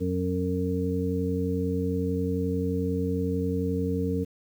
harmonic tone, 91.2 Hz, F#2, 24 cents flat, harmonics 1 / 2 / 3 / 5, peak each -30 / -30 / -30 / -30 dBFS, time 0-4.25 s, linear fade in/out 20 ms, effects 9-bit

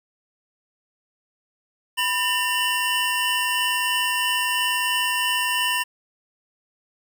square tone cluster, 987 / 1805 / 2756 / 2964 Hz, B5 / A6 / F7 / F#7, -1 / +44 / -24 / +2 cents, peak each -27 dBFS, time 1.97-5.84 s, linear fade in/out 20 ms, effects 9-bit

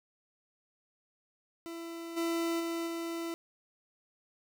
40% pulse tone with level steps, 334.3 Hz, E4, 24 cents sharp, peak -39 / -29 / -32 / -34 dBFS, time 1.66-3.34 s, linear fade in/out 0 ms, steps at 2.16 / 2.59 / 2.86 s, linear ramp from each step 20 ms, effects none

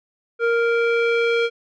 square tone with low-pass filter sweep, 466.2 Hz, A#4, in tune, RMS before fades -19 dBFS, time 0.39-1.5 s, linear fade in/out 50 ms, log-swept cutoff 1700 to 2900 Hz, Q 2.2, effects none

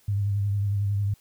sine tone with vibrato, 100.9 Hz, G#2, 49 cents flat, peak -22 dBFS, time 0.08-1.14 s, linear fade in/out 5 ms, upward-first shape triangle, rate 11 Hz, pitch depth 44 cents each way, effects white hiss -61 dBFS RMS until 1.2 s

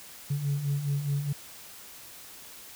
sine beating tone pair, 138.59 / 143.39 Hz, C#3 / D3, 0 / -41 cents, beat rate 4.8 Hz, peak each -32 / -26 dBFS, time 0.3-1.33 s, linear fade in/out 10 ms, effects tanh soft clip ceiling -22 dBFS + white hiss -47 dBFS RMS until 2.75 s

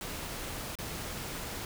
pink noise with dropouts, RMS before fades -39 dBFS, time 0.01-1.65 s, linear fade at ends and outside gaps 1 ms, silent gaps 0.754-0.787 s, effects none

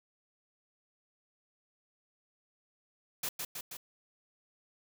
white noise with echo, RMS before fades -35 dBFS, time 3.23-3.29 s, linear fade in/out 5 ms, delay 160 ms, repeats 3, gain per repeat -3 dB, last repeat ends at 3.77 s, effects none

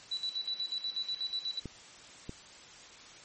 sine tone with tremolo, 3951 Hz, B7, in tune, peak -31 dBFS, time 0.11-1.6 s, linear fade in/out 10 ms, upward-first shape square, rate 8.2 Hz, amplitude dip 75%
clicks, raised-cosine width 3 ms, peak -26 dBFS, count 2, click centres 1.657 / 2.294 s
effects white hiss -52 dBFS RMS until 3.24 s + MP3 32 kbps

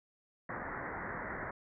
white low-pass noise, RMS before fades -41 dBFS, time 0.49-1.51 s, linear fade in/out 5 ms, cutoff 2000 Hz, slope 96 dB/octave, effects none

